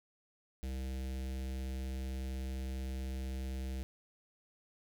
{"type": "tone with notch filter", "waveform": "square", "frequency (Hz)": 65.41, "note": "C2", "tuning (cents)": 0, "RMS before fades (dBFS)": -39, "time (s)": [0.63, 3.83], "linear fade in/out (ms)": 0, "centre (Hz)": 1100, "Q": 0.82, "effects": []}